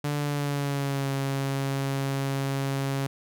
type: tone with pitch glide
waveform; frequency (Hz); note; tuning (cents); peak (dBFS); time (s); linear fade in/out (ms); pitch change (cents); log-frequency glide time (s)
sawtooth; 146 to 137.01; D3 to C#3; -10 to -20; -22; 0.04-3.07; 5; -110; 0.19-1.1
effects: none